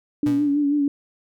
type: tone with vibrato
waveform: sine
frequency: 288.5 Hz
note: D4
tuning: 31 cents flat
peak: -17 dBFS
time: 0.23-0.88 s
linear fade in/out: 2 ms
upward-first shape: sine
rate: 6.2 Hz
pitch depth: 43 cents each way
type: tone with exponential decay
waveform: 35% pulse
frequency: 121.4 Hz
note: B2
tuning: 29 cents flat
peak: -24 dBFS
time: 0.26-0.66 s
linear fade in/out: 5 ms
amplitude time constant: 85 ms
effects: none